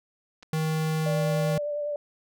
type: clicks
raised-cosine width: 0.2 ms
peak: -33 / -29 dBFS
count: 2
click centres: 0.426 / 0.43 s
type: tone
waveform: square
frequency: 157.7 Hz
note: D#3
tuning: 24 cents sharp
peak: -25 dBFS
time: 0.53-1.58 s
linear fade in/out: 2 ms
type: tone with vibrato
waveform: sine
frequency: 587.3 Hz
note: D5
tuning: in tune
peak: -27 dBFS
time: 1.06-1.96 s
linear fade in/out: 2 ms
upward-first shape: sine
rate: 10 Hz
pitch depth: 19 cents each way
effects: none